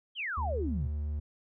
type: exponential sweep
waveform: sine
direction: down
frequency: 3325 to 98 Hz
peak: -32 dBFS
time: 0.15-0.9 s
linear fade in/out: 50 ms
type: tone with pitch glide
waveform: triangle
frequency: 75.3 to 74.48 Hz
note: D2 to D2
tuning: +44 to +25 cents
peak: -29 dBFS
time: 0.37-1.2 s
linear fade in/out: 10 ms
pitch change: -19 cents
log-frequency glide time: 0.49-0.64 s
effects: none